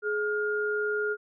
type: tone pair together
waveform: sine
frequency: 421.1 / 1418 Hz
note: G#4 / F6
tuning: +24 / +26 cents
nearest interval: octave + major sixth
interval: 2102 cents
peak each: -28 / -29 dBFS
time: 0.02-1.17 s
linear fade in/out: 50 ms
effects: none